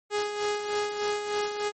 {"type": "tone with tremolo", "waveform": "sawtooth", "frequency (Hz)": 415.3, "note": "G#4", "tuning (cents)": 0, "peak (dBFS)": -21, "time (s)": [0.1, 1.72], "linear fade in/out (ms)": 50, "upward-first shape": "sine", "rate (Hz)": 3.3, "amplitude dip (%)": 55, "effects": ["MP3 32 kbps"]}